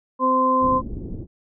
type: harmonic tone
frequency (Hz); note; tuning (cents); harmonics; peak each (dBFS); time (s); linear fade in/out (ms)
259; C4; -17; 1 / 2 / 4; -23 / -23 / -17; 0.19-0.82; 50
type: low-pass noise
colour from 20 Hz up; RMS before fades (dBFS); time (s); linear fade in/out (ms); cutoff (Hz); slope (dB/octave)
pink; -31; 0.6-1.27; 50; 360; 24
effects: none